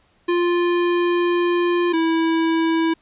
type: tone pair in turn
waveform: square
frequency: 349.2 / 327 Hz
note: F4 / E4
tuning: 0 / -14 cents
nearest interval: minor second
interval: 114 cents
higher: first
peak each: -17 dBFS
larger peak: neither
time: 0.28-1.93 / 1.93-2.94 s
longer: first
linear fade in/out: 10 ms
effects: pink hiss -60 dBFS RMS until 3.01 s + resampled to 8000 Hz